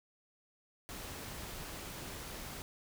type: noise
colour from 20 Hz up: pink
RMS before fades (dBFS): -45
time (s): 0.89-2.62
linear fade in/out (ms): 0
effects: none